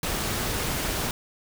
pink noise, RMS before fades -28 dBFS, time 0.03-1.11 s, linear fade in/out 2 ms, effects none

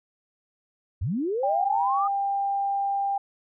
sine linear sweep, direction up, 69.4 to 1244.5 Hz, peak -24 dBFS, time 1.01-2.08 s, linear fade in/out 10 ms
sine tone, 795 Hz, G5, 24 cents sharp, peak -23 dBFS, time 1.43-3.18 s, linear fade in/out 5 ms
effects none

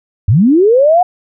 sine linear sweep, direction up, 82.41 to 738 Hz, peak -5 dBFS, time 0.28-1.03 s, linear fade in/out 5 ms, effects none

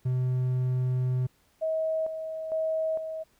triangle tone, 127.2 Hz, C3, 48 cents flat, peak -22 dBFS, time 0.05-1.27 s, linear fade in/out 10 ms
sine tone with tremolo, 638 Hz, D#5, 43 cents sharp, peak -25 dBFS, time 1.61-3.24 s, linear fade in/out 20 ms, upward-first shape square, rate 1.1 Hz, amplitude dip 55%
effects pink hiss -66 dBFS RMS until 3.39 s

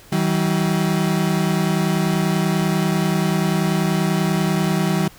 35% pulse tone pair together, 160.02 / 190.3 Hz, D#3 / F#3, +49 / +49 cents, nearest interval minor third, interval 300 cents, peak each -18 dBFS, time 0.12-5.08 s, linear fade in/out 5 ms, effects pink hiss -46 dBFS RMS until 5.18 s

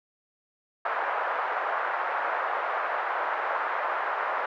white band-pass noise, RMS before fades -29 dBFS, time 0.85-4.46 s, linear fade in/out 5 ms, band 570 to 1500 Hz, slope 24 dB/octave, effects none

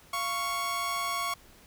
sawtooth tone pair together, 693.5 / 1108.7 Hz, F5 / C#6, -12 / 0 cents, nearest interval minor sixth, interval 812 cents, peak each -34 / -26 dBFS, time 0.13-1.34 s, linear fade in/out 5 ms, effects pink hiss -56 dBFS RMS until 1.66 s

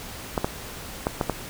clicks, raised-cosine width 1 ms, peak -8 dBFS, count 5, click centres 0.378 / 0.445 / 1.069 / 1.212 / 1.297 s, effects pink hiss -38 dBFS RMS until 1.49 s

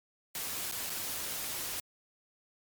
white noise with dropouts, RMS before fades -37 dBFS, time 0.35-1.8 s, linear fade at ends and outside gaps 1 ms, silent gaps 0.714-0.722 / 0.897-0.902 s, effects MP3 96 kbps

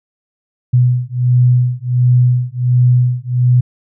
sine beating tone pair, 123.47 / 124.87 Hz, B2 / B2, 0 / +20 cents, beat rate 1.4 Hz, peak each -12 dBFS, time 0.73-3.61 s, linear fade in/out 10 ms, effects none

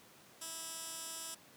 15% pulse tone with band-pass filter, 326.1 Hz, E4, 19 cents flat, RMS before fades -45 dBFS, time 0.41-1.35 s, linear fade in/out 10 ms, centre 8700 Hz, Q 1.5, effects pink hiss -60 dBFS RMS until 1.56 s + high-pass 150 Hz 12 dB/octave

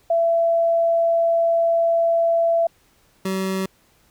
sine / 25% pulse tone pair in turn, 670 / 190.42 Hz, E5 / G3, +28 / -50 cents, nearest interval octave + minor seventh, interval 2178 cents, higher first, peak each -15 / -18 dBFS, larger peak first, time 0.1-2.67 / 3.25-3.66 s, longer first, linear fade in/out 5 ms, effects pink hiss -59 dBFS RMS until 4.1 s

